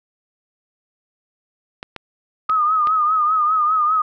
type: clicks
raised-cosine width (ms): 0.3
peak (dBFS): -14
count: 4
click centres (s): 1.829 / 1.963 / 2.497 / 2.872
type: tone with vibrato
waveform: sine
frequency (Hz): 1244.5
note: D#6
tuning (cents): 0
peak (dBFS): -14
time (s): 2.49-4.02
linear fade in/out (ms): 5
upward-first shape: triangle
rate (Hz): 5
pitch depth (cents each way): 79
effects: none